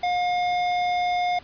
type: tone with hard clipping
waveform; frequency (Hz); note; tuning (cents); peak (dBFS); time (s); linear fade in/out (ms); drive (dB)
triangle; 714; F5; +38; -23; 0.03-1.39; 5; 18
effects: pink hiss -48 dBFS RMS until 1.43 s + resampled to 11025 Hz